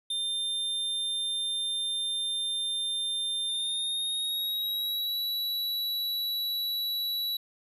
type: tone with pitch glide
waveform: square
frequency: 3600 to 3926 Hz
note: A7 to B7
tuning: +39 to -11 cents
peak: -29 dBFS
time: 0.1-7.37 s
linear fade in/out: 5 ms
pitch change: +150 cents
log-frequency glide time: 3.47-5.17 s
effects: none